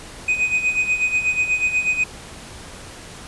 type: tone with tremolo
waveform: triangle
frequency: 2500 Hz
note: D#7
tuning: 8 cents sharp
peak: -13 dBFS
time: 0.28-2.04 s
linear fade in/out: 5 ms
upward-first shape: sine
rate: 8.2 Hz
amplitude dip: 70%
effects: pink hiss -38 dBFS RMS until 3.27 s + resampled to 24000 Hz